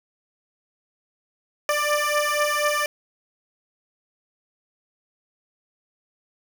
15% pulse beating tone pair, 590 / 594.1 Hz, D5 / D5, +8 / +20 cents, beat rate 4.1 Hz, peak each -17 dBFS, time 1.69-2.86 s, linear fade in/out 2 ms, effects 7-bit

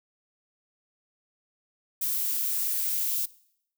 violet noise with high-pass filter sweep, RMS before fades -28 dBFS, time 2.01-3.26 s, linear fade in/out 10 ms, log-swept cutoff 210 to 3500 Hz, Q 1.1, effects noise-tail reverb RT60 0.7 s tail -21 dB re dry

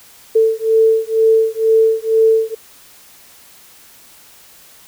sine beating tone pair, 444.2 / 446.3 Hz, A4 / A4, +16 / +25 cents, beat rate 2.1 Hz, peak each -13 dBFS, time 0.35-2.55 s, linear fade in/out 10 ms, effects white hiss -44 dBFS RMS until 4.87 s

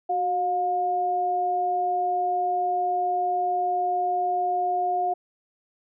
sine tone pair together, 370 / 714.4 Hz, F#4 / F5, 0 / +39 cents, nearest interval major seventh, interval 1139 cents, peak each -31 / -22 dBFS, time 0.09-5.14 s, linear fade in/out 10 ms, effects none

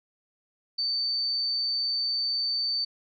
sine tone, 4562 Hz, C#8, 49 cents sharp, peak -25 dBFS, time 0.78-2.85 s, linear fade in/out 10 ms, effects none

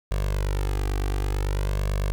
sawtooth tone with flanger, 49 Hz, G1, in tune, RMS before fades -25 dBFS, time 0.11-2.12 s, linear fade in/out 0 ms, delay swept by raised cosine 1.8 to 2.57 ms, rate 0.55 Hz, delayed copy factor +1, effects none

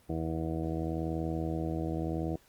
harmonic tone, 80.8 Hz, E2, 34 cents flat, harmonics 1 / 2 / 3 / 4 / 5 / 6 / 7 / 8 / 9, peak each -37 / -36 / -43 / -35 / -46 / -41 / -48 / -44 / -44 dBFS, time 0.09-2.36 s, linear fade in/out 5 ms, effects pink hiss -63 dBFS RMS until 2.48 s + Opus 32 kbps

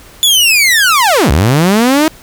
sawtooth linear two-way sweep, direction down then up, 3495 to 61.74 to 322.1 Hz, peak -3 dBFS, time 0.23-2.08 s, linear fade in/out 0 ms, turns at 1.31 s, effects pink hiss -38 dBFS RMS until 2.22 s

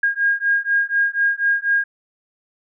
sine beating tone pair, 1623 / 1627.1 Hz, G#6 / G#6, -40 / -36 cents, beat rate 4.1 Hz, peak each -19 dBFS, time 0.03-1.84 s, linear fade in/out 5 ms, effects none

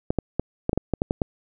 clicks, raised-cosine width 2 ms, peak -8 dBFS, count 10, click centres 0.105 / 0.187 / 0.396 / 0.694 / 0.731 / 0.776 / 0.937 / 1.019 / 1.109 / 1.218 s, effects none

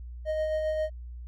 triangle tone with tremolo, 622 Hz, D#5, 1 cent flat, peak -23 dBFS, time 0.25-0.9 s, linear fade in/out 50 ms, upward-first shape sine, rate 7.5 Hz, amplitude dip 30%, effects added 60 Hz sine -38 dBFS peak until 1.27 s

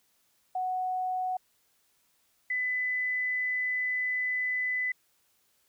sine tone pair in turn, 740 / 2003 Hz, F#5 / B6, 0 / +24 cents, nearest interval octave + perfect fourth, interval 1724 cents, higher second, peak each -28 / -27 dBFS, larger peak second, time 0.55-1.37 / 2.5-4.92 s, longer second, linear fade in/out 5 ms, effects white hiss -70 dBFS RMS until 5.68 s

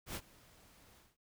pink noise with ADSR envelope, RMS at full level -40 dBFS, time 0.06-1.17 s, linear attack 91 ms, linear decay 55 ms, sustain -23 dB, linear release 190 ms, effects none

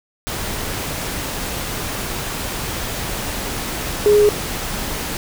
sine tone in noise, 416 Hz, G#4, 3 cents sharp, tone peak -9 dBFS, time 4.06-4.29 s, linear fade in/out 0 ms, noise pink, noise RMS -25 dBFS, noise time 0.27-5.17 s, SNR +13 dB, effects none

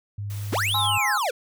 sine tone with pitch glide, 102.1 to 101.28 Hz, G#2 to G#2, -29 to -43 cents, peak -28 dBFS, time 0.18-0.98 s, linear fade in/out 5 ms, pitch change -14 cents, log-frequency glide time 0.53-0.7 s
white noise, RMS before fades -43 dBFS, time 0.3-0.87 s, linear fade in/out 0 ms
square linear two-way sweep, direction up then down, 116.54 to 3951 to 435 Hz, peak -23 dBFS, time 0.52-1.31 s, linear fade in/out 10 ms, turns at 0.76 s
sine chord, Ab augmented, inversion none, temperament equal, 830.6 / 1046.5 / 1318.5 Hz, Ab5 / C6 / E6, 0 / 0 / 0 cents, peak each -26 / -27 / -31 dBFS, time 0.74-1.18 s, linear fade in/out 5 ms
effects none

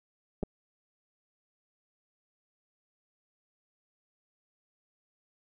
clicks, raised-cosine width 2 ms, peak -20 dBFS, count 2, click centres 0.429 / 0.434 s, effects none

